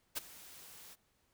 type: noise with ADSR envelope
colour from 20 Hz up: white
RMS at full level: -35 dBFS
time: 0.15-0.96 s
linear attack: 24 ms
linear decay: 17 ms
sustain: -19 dB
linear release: 33 ms
effects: pink hiss -75 dBFS RMS until 1.33 s